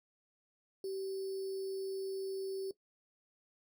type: tone with sample-and-hold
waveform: sine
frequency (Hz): 385.8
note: G4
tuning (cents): -28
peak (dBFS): -36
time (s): 0.84-2.71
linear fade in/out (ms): 2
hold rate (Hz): 4900
effects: noise-tail reverb RT60 0.1 s tail -17 dB re dry